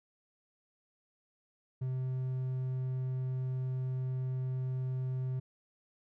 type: tone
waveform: triangle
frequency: 129.2 Hz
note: C3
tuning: 21 cents flat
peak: -30 dBFS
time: 1.81-5.4 s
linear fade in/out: 10 ms
effects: none